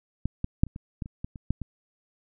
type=clicks; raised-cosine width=5 ms; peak=-14 / -15 / -6 / -30 / -25 / -19 / -27 / -20 / -28 / -12 / -21 dBFS; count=11; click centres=0.256 / 0.444 / 0.635 / 0.667 / 0.761 / 1.022 / 1.059 / 1.245 / 1.358 / 1.506 / 1.617 s; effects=none